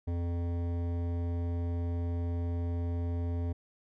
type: tone with hard clipping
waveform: sine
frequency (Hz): 86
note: F2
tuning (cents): -26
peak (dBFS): -32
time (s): 0.07-3.53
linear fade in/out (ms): 10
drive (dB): 14
effects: none